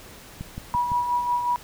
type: click train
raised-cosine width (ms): 5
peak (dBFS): -20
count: 4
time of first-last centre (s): 0.41-0.918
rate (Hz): 5.9
type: tone with tremolo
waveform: sine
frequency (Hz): 971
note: B5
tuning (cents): -30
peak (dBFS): -19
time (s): 0.74-1.56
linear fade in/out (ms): 0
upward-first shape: sine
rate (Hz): 5.5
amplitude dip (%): 50
effects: pink hiss -45 dBFS RMS until 1.63 s